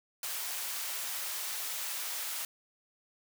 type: high-pass noise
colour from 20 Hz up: white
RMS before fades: -37 dBFS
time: 0.23-2.45 s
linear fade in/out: 2 ms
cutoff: 710 Hz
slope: 12 dB/octave
effects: none